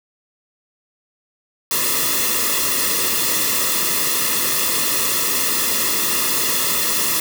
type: noise with comb filter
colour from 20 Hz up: white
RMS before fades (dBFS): -19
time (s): 1.71-7.2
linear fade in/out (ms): 2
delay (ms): 1.3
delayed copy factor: -0.9
effects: none